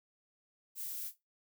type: noise with echo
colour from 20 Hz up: violet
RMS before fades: -41 dBFS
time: 0.75-1.12 s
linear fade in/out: 50 ms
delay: 29 ms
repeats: 2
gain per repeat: -14 dB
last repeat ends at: 1.178 s
effects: noise-tail reverb RT60 0.2 s tail -18 dB re dry